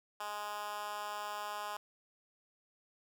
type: tone with high-pass filter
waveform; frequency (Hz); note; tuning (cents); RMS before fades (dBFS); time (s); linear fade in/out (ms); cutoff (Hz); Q
10% pulse; 207.7; G#3; 0; -41; 0.2-1.77; 5; 890; 1.7
effects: none